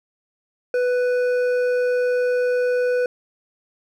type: tone with hard clipping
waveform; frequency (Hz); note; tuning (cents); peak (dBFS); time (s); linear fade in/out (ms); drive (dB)
triangle; 495.4; B4; +5; -19; 0.74-3.06; 2; 11
effects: none